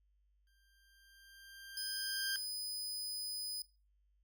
20% pulse tone with exponential growth, 1585 Hz, G6, 19 cents sharp, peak -31 dBFS, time 0.47-2.36 s, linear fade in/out 1 ms, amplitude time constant 410 ms
sawtooth tone, 5000 Hz, D#8, 8 cents sharp, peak -36 dBFS, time 1.77-3.62 s, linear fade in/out 2 ms
effects noise-tail reverb RT60 0.3 s tail -17 dB re dry + added 50 Hz sine -70 dBFS peak until 4.23 s

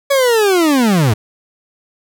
40% pulse linear sweep, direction down, 567 to 98 Hz, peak -9 dBFS, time 0.1-1.14 s, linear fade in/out 10 ms, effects none

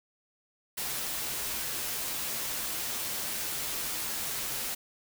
white noise with comb filter, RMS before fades -34 dBFS, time 0.77-4.75 s, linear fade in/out 10 ms, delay 11 ms, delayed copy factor -0.5, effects none

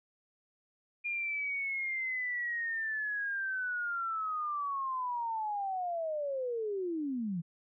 sine linear sweep, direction down, 2421 to 158.7 Hz, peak -32 dBFS, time 1.04-7.42 s, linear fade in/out 20 ms, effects none

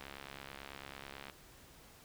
click train, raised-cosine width 0.3 ms, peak -30 dBFS, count 90, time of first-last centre 0.01-1.298 s, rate 69.1 Hz, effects pink hiss -59 dBFS RMS until 2.04 s

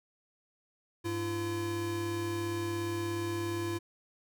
square tone pair together, 100.96 / 340 Hz, G#2 / F4, -48 / -46 cents, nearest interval octave + major sixth, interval 2102 cents, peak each -38 / -34 dBFS, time 1.04-3.79 s, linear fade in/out 20 ms, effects none

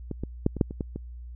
clicks, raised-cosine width 3 ms, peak -18 / -18 / -8 / -20 / -7 / -23 / -16 / -20 dBFS, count 8, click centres 0.113 / 0.236 / 0.464 / 0.567 / 0.612 / 0.709 / 0.808 / 0.96 s, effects added 60 Hz sine -38 dBFS peak until 1.35 s

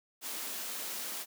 white high-pass noise, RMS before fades -39 dBFS, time 0.21-1.26 s, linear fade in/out 50 ms, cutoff 190 Hz, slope 48 dB/octave, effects none

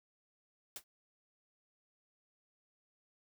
white noise with exponential decay, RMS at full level -39 dBFS, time 0.76-0.84 s, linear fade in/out 2 ms, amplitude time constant 16 ms, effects none

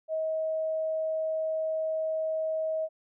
sine tone, 635 Hz, D#5, 35 cents sharp, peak -27 dBFS, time 0.08-2.89 s, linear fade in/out 50 ms, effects none

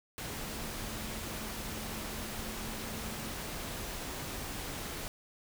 sine tone in noise, 219.2 Hz, A3, 6 cents flat, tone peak -47 dBFS, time 0.3-3.31 s, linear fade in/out 0 ms, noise pink, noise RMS -40 dBFS, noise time 0.18-5.08 s, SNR -10 dB, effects none

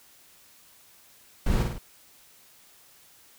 brown noise with echo, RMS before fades -23 dBFS, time 1.46-1.63 s, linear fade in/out 5 ms, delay 51 ms, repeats 3, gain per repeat -4 dB, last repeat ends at 1.783 s, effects white hiss -56 dBFS RMS until 3.38 s

